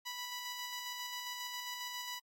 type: tone with tremolo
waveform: 10% pulse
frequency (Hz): 985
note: B5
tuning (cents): -5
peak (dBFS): -31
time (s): 0.05-2.2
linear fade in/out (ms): 20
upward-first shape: square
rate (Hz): 7.4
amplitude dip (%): 25
effects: AAC 48 kbps